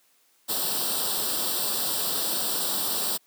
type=noise with comb filter; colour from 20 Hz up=white; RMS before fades=-27 dBFS; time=0.48-3.18 s; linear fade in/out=20 ms; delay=0.23 ms; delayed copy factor=+0.8; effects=white hiss -64 dBFS RMS until 3.26 s + high-pass 200 Hz 12 dB/octave